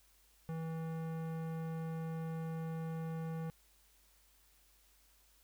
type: tone with tanh clipping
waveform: sine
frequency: 162.3 Hz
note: E3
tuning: 27 cents flat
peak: -40 dBFS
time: 0.49-3.5 s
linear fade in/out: 0 ms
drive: 18 dB
effects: added 50 Hz sine -70 dBFS peak until 5.43 s + white hiss -69 dBFS RMS until 5.43 s